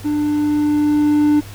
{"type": "tone with level ramp", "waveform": "triangle", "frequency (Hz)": 297, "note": "D4", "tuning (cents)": 20, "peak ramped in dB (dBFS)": [-14, -8], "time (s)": [0.04, 1.41], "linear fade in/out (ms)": 20, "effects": ["added 101 Hz sine -33 dBFS peak until 1.54 s", "pink hiss -39 dBFS RMS until 1.54 s"]}